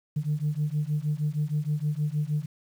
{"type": "beating tone pair", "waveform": "sine", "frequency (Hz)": [146.83, 153.23], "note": ["D3", "D#3"], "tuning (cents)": [0, -26], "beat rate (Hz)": 6.4, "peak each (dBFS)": -27, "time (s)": [0.16, 2.46], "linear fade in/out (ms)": 10, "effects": ["tanh soft clip ceiling -19 dBFS", "9-bit"]}